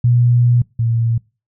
sine tone pair in turn, 121 / 115.59 Hz, B2 / A#2, -35 / -14 cents, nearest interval minor second, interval 79 cents, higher first, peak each -9 / -13 dBFS, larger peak first, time 0.04-0.62 / 0.79-1.18 s, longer first, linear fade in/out 5 ms, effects noise-tail reverb RT60 0.3 s tail -24 dB re dry

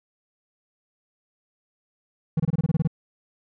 triangle tone bursts, 159.4 Hz, D#3, 42 cents sharp, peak -16 dBFS, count 10, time 2.37-2.875 s, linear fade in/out 5 ms, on 28 ms, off 25 ms, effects none

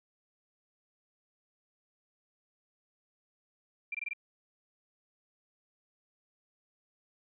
sine tone bursts, 2371 Hz, D7, 16 cents sharp, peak -33 dBFS, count 5, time 3.92-4.134 s, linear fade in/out 5 ms, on 26 ms, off 21 ms, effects none

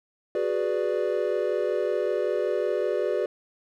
triangle chord, G# half-diminished seventh, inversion third, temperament equal, 370 / 415.3 / 493.9 / 587.3 Hz, F#4 / G#4 / B4 / D5, 0 / 0 / 0 / 0 cents, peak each -27 dBFS, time 0.35-3.26 s, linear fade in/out 2 ms, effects none

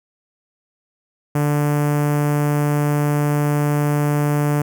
sawtooth tone with notch filter, 146.83 Hz, D3, in tune, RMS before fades -18 dBFS, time 1.35-4.62 s, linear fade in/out 5 ms, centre 3900 Hz, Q 0.53, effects none

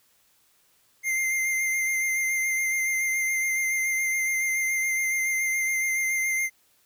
square tone with vibrato, 2096 Hz, C7, 2 cents sharp, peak -24 dBFS, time 1.03-6.5 s, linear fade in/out 50 ms, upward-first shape sine, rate 7.1 Hz, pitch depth 19 cents each way, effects white hiss -64 dBFS RMS until 6.85 s

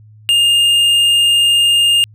sine tone with tanh clipping, 2821 Hz, F7, 17 cents sharp, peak -10 dBFS, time 0.29-2.04 s, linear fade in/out 0 ms, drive 9 dB, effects added 107 Hz sine -39 dBFS peak until 2.14 s

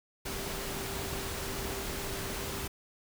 sine tone in noise, 392 Hz, G4, in tune, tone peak -43 dBFS, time 0.25-2.68 s, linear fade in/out 10 ms, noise pink, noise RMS -37 dBFS, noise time 0.25-2.68 s, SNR -9 dB, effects none

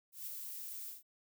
violet noise with ADSR envelope, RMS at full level -42 dBFS, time 0.12-1.03 s, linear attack 150 ms, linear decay 6 ms, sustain -3 dB, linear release 150 ms, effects none

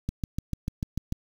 click train, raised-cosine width 5 ms, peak -16 dBFS, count 8, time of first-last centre 0.09-1.124 s, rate 6.77 Hz, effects 7-bit

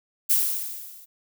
violet noise with level ramp, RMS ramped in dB -18 to -48 dBFS, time 0.29-1.06 s, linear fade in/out 20 ms, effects none

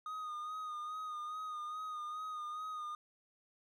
triangle tone with vibrato, 1237 Hz, D#6, 10 cents flat, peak -38 dBFS, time 0.06-2.95 s, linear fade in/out 2 ms, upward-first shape sine, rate 2.4 Hz, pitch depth 37 cents each way, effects none

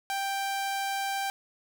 sawtooth tone, 786 Hz, G5, 4 cents sharp, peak -25 dBFS, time 0.1-1.3 s, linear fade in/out 0 ms, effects none

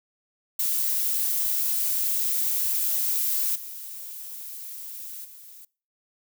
violet noise with level steps, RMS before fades -25 / -38 / -46 dBFS, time 0.59-5.65 s, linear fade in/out 5 ms, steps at 3.55 / 5.24 s, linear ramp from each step 10 ms, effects noise-tail reverb RT60 0.4 s tail -24 dB re dry

